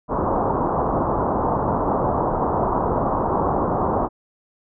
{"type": "low-pass noise", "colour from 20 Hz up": "white", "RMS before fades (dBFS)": -21, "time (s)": [0.08, 4.09], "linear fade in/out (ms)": 50, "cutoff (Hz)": 1100, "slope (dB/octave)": 48, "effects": []}